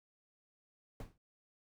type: noise with exponential decay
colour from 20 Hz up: brown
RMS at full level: -41 dBFS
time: 1-1.18 s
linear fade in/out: 2 ms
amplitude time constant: 39 ms
effects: none